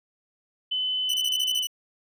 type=tone; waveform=sine; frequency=3024 Hz; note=F#7; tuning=37 cents sharp; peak=-24 dBFS; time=0.71-1.63 s; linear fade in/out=10 ms
type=tone bursts; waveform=sawtooth; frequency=2960 Hz; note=F#7; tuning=in tune; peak=-23 dBFS; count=8; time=1.09-1.671 s; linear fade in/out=5 ms; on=49 ms; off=27 ms
effects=none